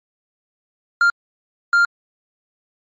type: tone bursts at uneven times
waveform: triangle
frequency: 1396.9 Hz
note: F6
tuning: in tune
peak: -9 dBFS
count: 2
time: 1.01-1.1 / 1.73-1.85 s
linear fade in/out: 2 ms
effects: MP3 32 kbps